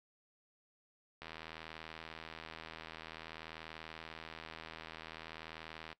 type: click train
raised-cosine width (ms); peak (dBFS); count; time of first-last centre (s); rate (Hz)
0.3; -30; 380; 1.22-5.928; 80.5
effects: noise-tail reverb RT60 0.1 s tail -20 dB re dry